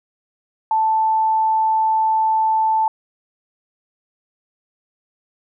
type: tone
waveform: sine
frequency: 880 Hz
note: A5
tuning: in tune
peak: -14 dBFS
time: 0.71-2.88 s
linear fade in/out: 2 ms
effects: none